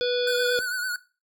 harmonic tone, 491.4 Hz, B4, 9 cents flat, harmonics 1 / 3 / 5 / 7 / 9 / 10, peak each -23 / -33 / -38 / -31 / -35 / -39 dBFS, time 0.01-0.59 s, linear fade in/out 0 ms
square tone with vibrato, 1480 Hz, F#6, in tune, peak -27 dBFS, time 0.27-0.96 s, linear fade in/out 2 ms, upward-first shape triangle, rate 8.9 Hz, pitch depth 67 cents each way
effects noise-tail reverb RT60 0.3 s tail -17 dB re dry

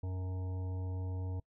harmonic tone with a mistuned harmonic, 92.9 Hz, F#2, 7 cents sharp, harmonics 1 / 3 / 5 / 7 / 9 / 10, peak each -35 / -49 / -51 / -57 / -59 / -60 dBFS, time 0.03-1.4 s, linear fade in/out 5 ms, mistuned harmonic 1, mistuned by -28 cents, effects noise-tail reverb RT60 0.1 s tail -24 dB re dry

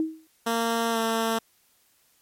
sine tone with exponential decay, 318 Hz, D#4, 38 cents sharp, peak -19 dBFS, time 0-0.27 s, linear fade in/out 1 ms, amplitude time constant 57 ms
10% pulse tone with pitch glide, 230 to 225.9 Hz, A#3 to A3, -23 to +46 cents, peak -15 dBFS, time 0.46-1.39 s, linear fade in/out 10 ms, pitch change -31 cents, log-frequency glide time 0.91-0.98 s
effects white hiss -64 dBFS RMS until 2.21 s + MP3 64 kbps

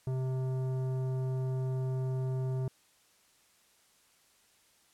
sine tone with tanh clipping, 130.2 Hz, C3, 8 cents flat, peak -32 dBFS, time 0.07-2.68 s, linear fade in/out 2 ms, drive 13 dB, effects white hiss -66 dBFS RMS until 4.93 s + low-pass 11000 Hz 12 dB/octave

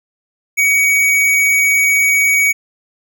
sine tone with hard clipping, 2254 Hz, C#7, 28 cents sharp, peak -11 dBFS, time 0.57-2.53 s, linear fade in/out 20 ms, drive 17 dB, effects none

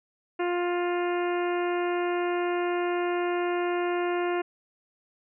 harmonic tone with a mistuned harmonic, 352 Hz, F4, 14 cents sharp, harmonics 1 / 2 / 3 / 4 / 5 / 6 / 7 / 8, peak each -26 / -32 / -36 / -38 / -40 / -42 / -43 / -44 dBFS, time 0.39-4.42 s, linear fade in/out 10 ms, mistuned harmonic 8, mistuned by -15 cents, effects none

